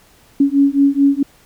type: beating tone pair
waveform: sine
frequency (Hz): 277.2 / 281.8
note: C#4 / C#4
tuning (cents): 0 / +29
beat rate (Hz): 4.6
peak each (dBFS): -13 / -13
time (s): 0.4-1.23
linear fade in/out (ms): 5
effects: pink hiss -50 dBFS RMS until 1.45 s